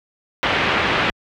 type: low-pass noise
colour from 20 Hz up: white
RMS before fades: -19 dBFS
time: 0.43-1.1 s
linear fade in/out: 0 ms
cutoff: 2800 Hz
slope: 24 dB/octave
effects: high-pass 60 Hz 12 dB/octave